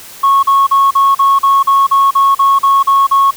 sine tone bursts, 1100 Hz, C#6, 14 cents flat, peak -4 dBFS, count 13, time 0.23-3.31 s, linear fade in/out 10 ms, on 200 ms, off 40 ms, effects tanh soft clip ceiling -3 dBFS + white hiss -33 dBFS RMS until 3.36 s

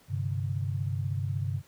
sine chord, G suspended fourth, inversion none, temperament just, 98 / 130.67 / 147 Hz, G2 / C3 / D3, 0 / -2 / +2 cents, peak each -30 / -32 / -36 dBFS, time 0.08-1.62 s, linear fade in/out 50 ms, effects pink hiss -60 dBFS RMS until 1.67 s + high-pass 60 Hz 12 dB/octave

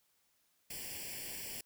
white noise with comb filter, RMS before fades -44 dBFS, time 0.7-1.61 s, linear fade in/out 5 ms, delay 0.39 ms, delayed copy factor +0.9, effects white hiss -75 dBFS RMS until 1.65 s

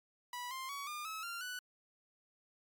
sawtooth tone with pitch steps, 980 / 1050.3 / 1125.7 / 1206.5 / 1293.1 / 1385.9 / 1485.4 Hz, B5 / C6 / C#6 / D6 / E6 / F6 / F#6, -14 / +6 / +26 / +46 / -34 / -14 / +6 cents, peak -37 dBFS, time 0.33-1.59 s, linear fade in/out 2 ms, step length 180 ms, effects MP3 96 kbps

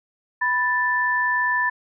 sine tone pair together, 987.8 / 1762.3 Hz, B5 / A6, 0 / +2 cents, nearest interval minor seventh, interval 1002 cents, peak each -23 / -20 dBFS, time 0.41-1.7 s, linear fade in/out 10 ms, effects none

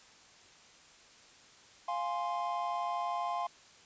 triangle chord, F minor, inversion none, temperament equal, 698.5 / 830.6 / 1046.5 Hz, F5 / Ab5 / C6, 0 / 0 / 0 cents, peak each -34 / -37 / -34 dBFS, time 1.88-3.47 s, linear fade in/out 5 ms, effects white hiss -58 dBFS RMS until 3.85 s + resampled to 16000 Hz

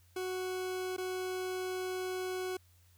40% pulse tone with dropouts, 370 Hz, F#4, in tune, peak -34 dBFS, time 0.16-2.57 s, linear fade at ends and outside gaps 5 ms, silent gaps 0.966-0.98 s, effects added 88 Hz sine -62 dBFS peak until 2.97 s + white hiss -69 dBFS RMS until 2.97 s

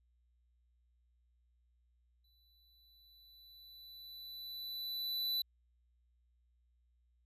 square tone with exponential growth, 3981 Hz, B7, 13 cents sharp, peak -33 dBFS, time 2.24-5.42 s, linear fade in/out 5 ms, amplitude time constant 690 ms, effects added 60 Hz sine -70 dBFS peak until 7.25 s + resampled to 32000 Hz

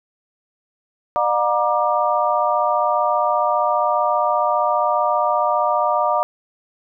sine tone cluster, 604 / 719 / 946 / 1187 Hz, D5 / F#5 / A#5 / D6, +48 / -50 / +25 / +18 cents, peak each -21 dBFS, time 1.16-6.23 s, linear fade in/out 0 ms, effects none

